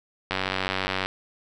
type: click train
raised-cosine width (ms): 0.3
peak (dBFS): -9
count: 72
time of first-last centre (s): 0.31-1.06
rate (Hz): 94.7
effects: none

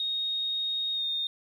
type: tone with pitch glide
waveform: triangle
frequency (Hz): 3729 to 3673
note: A#7 to A#7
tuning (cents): 0 to -26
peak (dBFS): -24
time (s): 0-1.27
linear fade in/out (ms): 2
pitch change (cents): -26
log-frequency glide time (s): 0.93-1.04
effects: tanh soft clip ceiling -26 dBFS + 11-bit

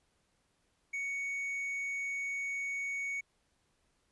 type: tone with hard clipping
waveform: sine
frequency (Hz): 2229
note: C#7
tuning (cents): +9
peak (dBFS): -35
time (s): 0.93-3.21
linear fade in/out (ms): 10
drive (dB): 3
effects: pink hiss -75 dBFS RMS until 4.11 s + resampled to 24000 Hz

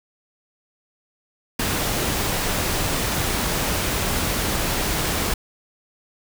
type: noise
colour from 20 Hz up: pink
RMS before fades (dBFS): -23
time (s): 1.59-5.34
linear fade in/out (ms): 5
effects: none

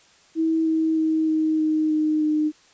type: tone with pitch steps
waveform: sine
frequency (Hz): 322.8 / 319.8 / 316.9 / 314 / 311.1 / 308.2 / 305.4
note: E4 / D#4 / D#4 / D#4 / D#4 / D#4 / D#4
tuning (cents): -36 / +48 / +32 / +16 / 0 / -16 / -32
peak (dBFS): -18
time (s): 0.35-2.52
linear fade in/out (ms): 50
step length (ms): 310
effects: white hiss -55 dBFS RMS until 2.73 s + resampled to 16000 Hz

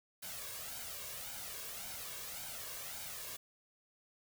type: noise with flanger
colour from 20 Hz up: white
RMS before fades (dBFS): -45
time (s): 0.22-3.37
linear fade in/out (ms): 10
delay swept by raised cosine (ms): 1.3 to 1.84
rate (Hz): 1.8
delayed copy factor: +0.6
effects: none

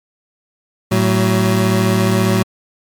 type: tone pair together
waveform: 25% pulse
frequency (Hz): 111.16 / 187.7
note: A2 / F#3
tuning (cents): +18 / +25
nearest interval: major sixth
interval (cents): 907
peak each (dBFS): -11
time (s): 0.91-2.43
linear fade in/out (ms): 10
effects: MP3 96 kbps

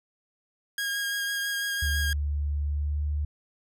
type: tone with vibrato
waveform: sawtooth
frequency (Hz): 1630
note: G#6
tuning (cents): -33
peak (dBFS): -24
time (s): 0.78-2.13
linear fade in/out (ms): 2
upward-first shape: sine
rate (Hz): 6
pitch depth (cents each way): 13
type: tone with pitch glide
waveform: sine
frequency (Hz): 72.8 to 73.94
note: D2 to D2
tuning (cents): -15 to +12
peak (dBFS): -25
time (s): 1.82-3.25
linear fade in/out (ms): 5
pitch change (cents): +27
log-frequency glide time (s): 2.65-3.02
effects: none

